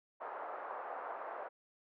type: band-pass noise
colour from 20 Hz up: pink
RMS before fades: -44 dBFS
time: 0.2-1.49 s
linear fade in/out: 20 ms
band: 560 to 1300 Hz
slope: 24 dB/octave
effects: none